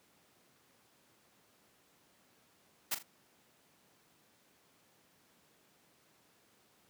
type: noise with echo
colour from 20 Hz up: white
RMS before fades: -33 dBFS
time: 2.91-2.95 s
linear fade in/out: 10 ms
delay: 40 ms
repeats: 2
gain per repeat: -10 dB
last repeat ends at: 3.03 s
effects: pink hiss -68 dBFS RMS until 6.89 s + high-pass 150 Hz 12 dB/octave